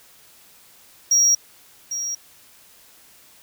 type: tone with echo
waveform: triangle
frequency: 5660 Hz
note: F8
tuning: 22 cents sharp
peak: -12 dBFS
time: 1.11-1.35 s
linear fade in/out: 5 ms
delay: 800 ms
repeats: 1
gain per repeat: -11 dB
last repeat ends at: 2.15 s
effects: white hiss -51 dBFS RMS until 3.42 s

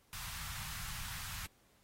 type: band-stop noise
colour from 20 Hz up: pink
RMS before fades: -44 dBFS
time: 0.13-1.46 s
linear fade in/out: 0 ms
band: 150 to 1000 Hz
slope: 24 dB/octave
effects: pink hiss -70 dBFS RMS until 1.83 s + AAC 48 kbps

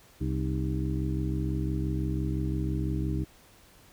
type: harmonic tone with a mistuned harmonic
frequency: 65.9 Hz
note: C2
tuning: 13 cents sharp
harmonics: 1 / 2 / 3 / 4 / 5 / 6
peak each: -31 / -31 / -36 / -41 / -34 / -42 dBFS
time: 0.2-3.25 s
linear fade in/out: 20 ms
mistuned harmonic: 5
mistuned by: -100 cents
effects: pink hiss -57 dBFS RMS until 3.92 s

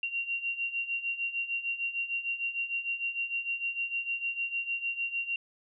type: beating tone pair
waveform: sine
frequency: 2754 / 2760.6 Hz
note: F7 / F7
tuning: -25 / -21 cents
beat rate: 6.6 Hz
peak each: -36 / -32 dBFS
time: 0.03-5.36 s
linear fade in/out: 2 ms
effects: none

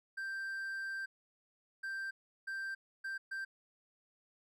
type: tone bursts at uneven times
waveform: triangle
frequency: 1572 Hz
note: G6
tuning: 4 cents sharp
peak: -36 dBFS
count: 5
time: 0.17-1.06 / 1.83-2.11 / 2.47-2.75 / 3.04-3.18 / 3.31-3.45 s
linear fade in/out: 10 ms
effects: none

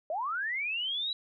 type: linear sweep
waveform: sine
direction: up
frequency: 587.3 to 3951 Hz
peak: -30 dBFS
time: 0.1-1.13 s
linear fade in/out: 2 ms
effects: none

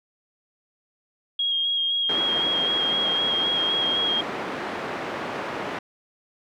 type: tone with vibrato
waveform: sine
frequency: 3262 Hz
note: G#7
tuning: 32 cents flat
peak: -21 dBFS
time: 1.39-4.21 s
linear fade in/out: 5 ms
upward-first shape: square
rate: 3.9 Hz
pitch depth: 15 cents each way
type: band-pass noise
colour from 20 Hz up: pink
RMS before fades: -31 dBFS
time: 2.09-5.79 s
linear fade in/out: 5 ms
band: 290 to 2000 Hz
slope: 12 dB/octave
effects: none

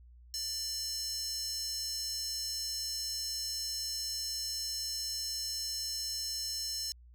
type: tone with high-pass filter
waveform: square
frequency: 593 Hz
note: D5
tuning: 17 cents sharp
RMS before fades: -37 dBFS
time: 0.34-6.92 s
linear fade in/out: 0 ms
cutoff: 5600 Hz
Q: 6.4
effects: added 60 Hz sine -53 dBFS peak until 7.14 s

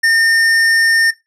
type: tone with tanh clipping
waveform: sine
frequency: 1818 Hz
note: A#6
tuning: 44 cents flat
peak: -11 dBFS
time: 0.03-1.11 s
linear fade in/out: 10 ms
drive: 16 dB
effects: noise-tail reverb RT60 0.2 s tail -18 dB re dry + low-pass 11000 Hz 12 dB/octave

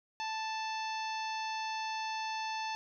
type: harmonic tone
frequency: 880 Hz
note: A5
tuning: in tune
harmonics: 1 / 2 / 3 / 4 / 5 / 6 / 7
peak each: -36 / -45 / -43 / -48 / -47 / -50 / -52 dBFS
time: 0.2-2.75 s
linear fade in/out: 0 ms
effects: none

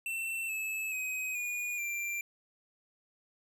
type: tone with pitch steps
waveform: square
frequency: 2688 / 2604 / 2523 / 2444 / 2367 Hz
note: E7 / E7 / D#7 / D#7 / D7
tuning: +33 / -22 / +23 / -32 / +13 cents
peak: -34 dBFS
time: 0.06-2.21 s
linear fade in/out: 2 ms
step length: 430 ms
effects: 11-bit

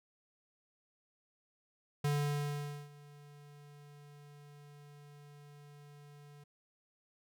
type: tone with ADSR envelope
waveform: square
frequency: 145.5 Hz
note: D3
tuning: 16 cents flat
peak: -30 dBFS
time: 2.04-6.44 s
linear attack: 7 ms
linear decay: 840 ms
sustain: -24 dB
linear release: 7 ms
effects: none

